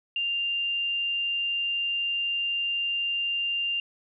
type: tone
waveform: sine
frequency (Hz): 2792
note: F7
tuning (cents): -1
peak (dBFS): -25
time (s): 0.16-3.8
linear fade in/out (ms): 2
effects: none